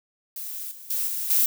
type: noise with level steps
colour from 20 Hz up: violet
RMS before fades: -34 / -43 / -26 / -29 / -20 dBFS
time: 0.36-1.46 s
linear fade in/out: 2 ms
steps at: 0.71 / 0.9 / 1.07 / 1.3 s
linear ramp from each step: 5 ms
effects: none